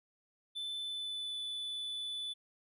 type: tone with pitch glide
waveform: triangle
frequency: 3520 to 3482 Hz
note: A7 to A7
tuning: 0 to -19 cents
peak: -36 dBFS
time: 0.55-2.34 s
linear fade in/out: 20 ms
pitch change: -19 cents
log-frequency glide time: 0.78-1.38 s
effects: none